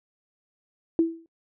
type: tone with exponential decay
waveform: sine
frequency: 329.6 Hz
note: E4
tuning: in tune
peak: -14 dBFS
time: 0.99-1.26 s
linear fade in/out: 1 ms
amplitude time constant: 57 ms
effects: noise-tail reverb RT60 0.1 s tail -19 dB re dry